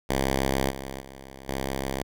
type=tone with level steps; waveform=5% pulse; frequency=67 Hz; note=C2; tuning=42 cents sharp; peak=-12 / -23 / -31 / -17 dBFS; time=0.09-2.03 s; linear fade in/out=10 ms; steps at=0.7 / 1 / 1.48 s; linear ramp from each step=5 ms; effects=none